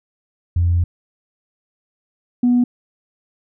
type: tone pair in turn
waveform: sine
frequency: 86.5 / 244.7 Hz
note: F2 / B3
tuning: -16 / -16 cents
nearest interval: octave + tritone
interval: 1800 cents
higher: second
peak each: -12 / -10 dBFS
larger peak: second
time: 0.56-0.84 / 2.43-2.64 s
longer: first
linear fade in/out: 5 ms
effects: tanh soft clip ceiling -8 dBFS